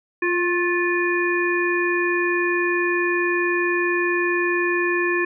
harmonic tone with a mistuned harmonic, 350 Hz, F4, 4 cents sharp, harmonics 1 / 3 / 5 / 7, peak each -21 / -28 / -23 / -27 dBFS, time 0.22-5.25 s, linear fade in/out 5 ms, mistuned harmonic 3, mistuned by +40 cents, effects none

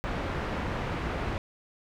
pink low-pass noise, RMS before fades -32 dBFS, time 0.04-1.38 s, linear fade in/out 0 ms, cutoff 2000 Hz, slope 12 dB/octave, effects none

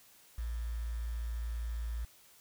sine tone with quantisation, 57.3 Hz, A#1, 29 cents flat, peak -34 dBFS, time 0.38-2.05 s, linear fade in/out 5 ms, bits 9, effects white hiss -61 dBFS RMS until 2.4 s

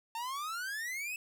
45% pulse exponential sweep, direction up, 895 to 2632 Hz, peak -36 dBFS, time 0.15-1.16 s, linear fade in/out 2 ms, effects none

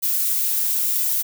violet noise with flanger, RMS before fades -21 dBFS, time 0.02-1.23 s, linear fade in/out 20 ms, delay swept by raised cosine 2 to 5.1 ms, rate 1 Hz, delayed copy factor +0.7, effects none

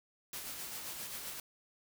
white noise with tremolo, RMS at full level -42 dBFS, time 0.33-1.4 s, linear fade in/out 2 ms, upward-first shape sine, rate 7.6 Hz, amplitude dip 35%, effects none

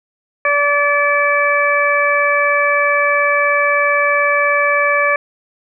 harmonic tone, 577 Hz, D5, 31 cents flat, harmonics 1 / 2 / 3 / 4, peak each -17 / -17 / -17 / -17 dBFS, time 0.45-5.16 s, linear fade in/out 2 ms, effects none

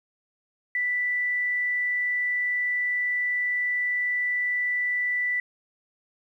sine tone, 1975.5 Hz, B6, in tune, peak -23 dBFS, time 0.75-5.4 s, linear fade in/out 2 ms, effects 10-bit

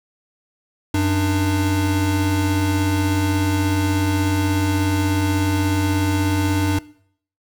square tone pair together, 94.2 / 299.1 Hz, F#2 / D4, +32 / +32 cents, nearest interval octave + minor sixth, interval 2000 cents, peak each -20 dBFS, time 0.94-6.79 s, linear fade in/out 5 ms, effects noise-tail reverb RT60 0.6 s tail -20 dB re dry

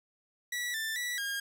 sawtooth tone with pitch steps, 1946 / 1775 / 1952 / 1621 Hz, B6 / A6 / B6 / G#6, -26 / +15 / -21 / -42 cents, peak -29 dBFS, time 0.52-1.4 s, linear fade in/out 5 ms, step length 220 ms, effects none

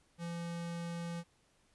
square tone, 170.2 Hz, F3, 44 cents flat, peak -39 dBFS, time 0.18-1.24 s, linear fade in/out 50 ms, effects pink hiss -71 dBFS RMS until 1.74 s + resampled to 24000 Hz

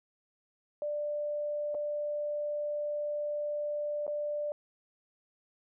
sine tone with dropouts, 591 Hz, D5, 11 cents sharp, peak -31 dBFS, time 0.82-4.52 s, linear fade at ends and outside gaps 1 ms, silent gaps 1.745-1.749 / 4.067-4.078 s, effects none

